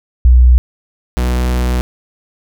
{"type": "tone pair in turn", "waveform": ["sine", "45% pulse"], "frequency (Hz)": [61.74, 61.74], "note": ["B1", "B1"], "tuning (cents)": [0, 0], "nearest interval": "unison", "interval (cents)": 0, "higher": "neither", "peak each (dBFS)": [-3, -12], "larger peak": "first", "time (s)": [[0.25, 0.58], [1.17, 1.81]], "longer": "second", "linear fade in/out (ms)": 0, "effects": []}